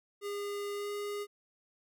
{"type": "tone with pitch glide", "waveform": "square", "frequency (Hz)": [406.9, 410.4], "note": ["G#4", "G#4"], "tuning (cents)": [-35, -21], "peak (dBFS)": -36, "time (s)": [0.21, 1.27], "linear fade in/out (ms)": 50, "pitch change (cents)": 14, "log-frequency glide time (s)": [0.74, 0.9], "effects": []}